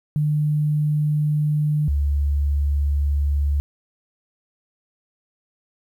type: tone pair in turn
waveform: sine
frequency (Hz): 150 / 71.68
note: D3 / D2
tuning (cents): +37 / -41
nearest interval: octave + minor second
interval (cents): 1278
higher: first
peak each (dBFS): -17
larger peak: neither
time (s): 0.16-1.88 / 1.88-3.6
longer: neither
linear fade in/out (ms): 0
effects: 9-bit